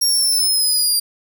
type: linear sweep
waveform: 20% pulse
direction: down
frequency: 5588 to 4751 Hz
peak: -9 dBFS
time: 0.01-1 s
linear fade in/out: 10 ms
effects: none